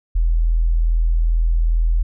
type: tone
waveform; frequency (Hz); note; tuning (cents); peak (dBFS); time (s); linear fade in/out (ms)
sine; 41.2; E1; 0; -13; 0.15-2.03; 10
effects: none